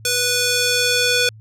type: tone with band-pass filter sweep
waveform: square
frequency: 491.7 Hz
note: B4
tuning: 8 cents flat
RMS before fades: -18 dBFS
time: 0.05-1.29 s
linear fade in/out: 2 ms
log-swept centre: 7000 to 4000 Hz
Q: 0.85
effects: added 109 Hz sine -39 dBFS peak until 1.4 s